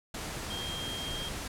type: tone in noise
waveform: sine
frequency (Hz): 3214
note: G7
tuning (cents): +43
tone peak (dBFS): -37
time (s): 0.5-1.29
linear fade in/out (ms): 5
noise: pink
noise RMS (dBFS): -38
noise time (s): 0.14-1.48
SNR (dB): -2
effects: low-pass 11000 Hz 12 dB/octave